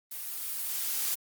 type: noise with level ramp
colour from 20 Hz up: blue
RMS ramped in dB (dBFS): -39 to -29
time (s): 0.11-1.15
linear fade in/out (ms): 10
effects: Opus 32 kbps